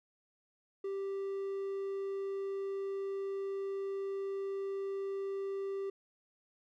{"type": "tone", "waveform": "triangle", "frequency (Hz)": 392, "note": "G4", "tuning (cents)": 0, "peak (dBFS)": -33, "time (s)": [0.84, 5.9], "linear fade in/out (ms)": 5, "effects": []}